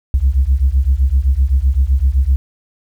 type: beating tone pair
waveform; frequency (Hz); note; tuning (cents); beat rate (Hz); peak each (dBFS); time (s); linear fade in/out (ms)
sine; 63 / 70.8; B1 / C#2; +35 / +37; 7.8; -12; 0.14-2.36; 0
effects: tanh soft clip ceiling -5 dBFS + 8-bit